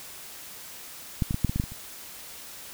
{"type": "clicks", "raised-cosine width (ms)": 5, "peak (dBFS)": [-11, -15, -14, -9, -15, -15, -11, -23, -28], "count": 9, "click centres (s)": [1.222, 1.309, 1.344, 1.447, 1.495, 1.56, 1.599, 1.639, 1.72], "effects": ["white hiss -43 dBFS RMS until 2.73 s"]}